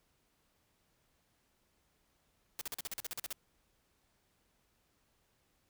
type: noise bursts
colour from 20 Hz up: white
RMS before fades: -40 dBFS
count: 12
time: 2.59-3.327 s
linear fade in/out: 0 ms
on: 22 ms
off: 43 ms
effects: pink hiss -75 dBFS RMS until 5.69 s